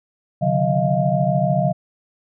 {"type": "tone cluster", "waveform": "sine", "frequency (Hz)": [135.7, 149.3, 183.1, 627, 693], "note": ["C#3", "D3", "F#3", "D#5", "F5"], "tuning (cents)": [-36, 29, -18, 13, -14], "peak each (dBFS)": -22, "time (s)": [0.41, 1.73], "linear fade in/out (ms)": 20, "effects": []}